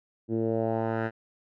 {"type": "tone with low-pass filter sweep", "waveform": "10% pulse", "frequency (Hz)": 112.6, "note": "A2", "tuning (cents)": 40, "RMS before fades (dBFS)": -28, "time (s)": [0.28, 1.11], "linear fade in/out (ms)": 50, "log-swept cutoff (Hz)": [310, 1700], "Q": 2.2, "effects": []}